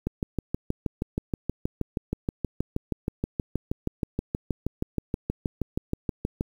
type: click train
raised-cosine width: 3 ms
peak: -13 dBFS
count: 41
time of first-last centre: 0.07-6.409 s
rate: 6.31 Hz
effects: 8-bit